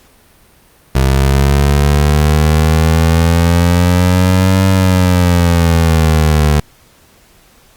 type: exponential two-way sweep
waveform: 25% pulse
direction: up then down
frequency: 66 to 95.9 to 73.8 Hz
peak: -4 dBFS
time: 0.95-6.6 s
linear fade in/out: 5 ms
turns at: 4.66 s
effects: pink hiss -47 dBFS RMS until 7.76 s + Opus 48 kbps